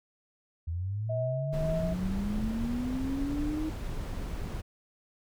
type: linear sweep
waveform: sine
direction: up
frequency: 79.7 to 315.8 Hz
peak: -30 dBFS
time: 0.67-3.7 s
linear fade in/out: 10 ms
type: tone with tremolo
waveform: sine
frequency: 641 Hz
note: E5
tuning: 49 cents flat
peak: -29 dBFS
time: 1.09-1.94 s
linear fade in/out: 10 ms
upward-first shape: triangle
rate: 2 Hz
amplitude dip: 55%
type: noise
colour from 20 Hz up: brown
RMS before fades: -35 dBFS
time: 1.52-4.62 s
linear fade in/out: 20 ms
effects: none